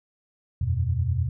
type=chord; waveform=sine; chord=E suspended second; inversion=none; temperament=equal; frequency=82.41 / 92.5 / 123.47 Hz; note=E2 / F#2 / B2; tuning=0 / 0 / 0 cents; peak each=-26 dBFS; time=0.61-1.29 s; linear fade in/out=5 ms; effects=none